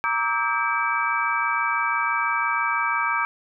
sine tone cluster, 932 / 1163 / 1289 / 1591 / 2301 Hz, A#5 / D6 / E6 / G6 / D7, -1 / -17 / -39 / +25 / -36 cents, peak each -27 dBFS, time 0.04-3.25 s, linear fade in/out 0 ms, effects none

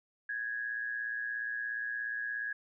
sine tone with amplitude modulation, 1661.2 Hz, G#6, in tune, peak -31 dBFS, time 0.29-2.53 s, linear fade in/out 5 ms, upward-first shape sine, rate 117 Hz, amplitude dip 60%, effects none

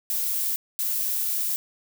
violet noise bursts at uneven times, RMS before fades -26 dBFS, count 2, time 0.1-0.56 / 0.79-1.56 s, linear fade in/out 0 ms, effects none

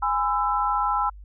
sine tone cluster, 826 / 1012 / 1327 Hz, G#5 / B5 / E6, -10 / +42 / +11 cents, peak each -25 dBFS, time 0.02-1.1 s, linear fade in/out 10 ms, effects added 50 Hz sine -40 dBFS peak until 1.24 s

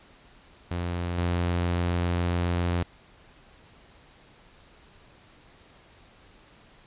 sawtooth tone with level steps, 87.31 Hz, F2, in tune, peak -24 / -20 dBFS, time 0.71-2.83 s, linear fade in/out 0 ms, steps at 1.18 s, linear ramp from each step 5 ms, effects pink hiss -55 dBFS RMS until 6.86 s + resampled to 8000 Hz

